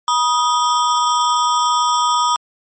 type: ring-modulated tone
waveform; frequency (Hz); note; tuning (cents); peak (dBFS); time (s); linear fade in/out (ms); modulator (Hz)
square; 1108.7; C#6; 0; -11; 0.08-2.36; 0; 139
effects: MP3 32 kbps